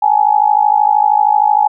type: tone with amplitude modulation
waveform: sine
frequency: 841 Hz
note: G#5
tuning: 22 cents sharp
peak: -4 dBFS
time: 0.02-1.68 s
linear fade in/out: 10 ms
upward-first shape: sine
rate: 53 Hz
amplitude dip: 90%
effects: none